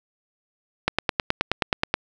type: click train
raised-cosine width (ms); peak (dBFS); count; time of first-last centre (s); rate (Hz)
0.3; -3; 11; 0.88-1.94; 9.43
effects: none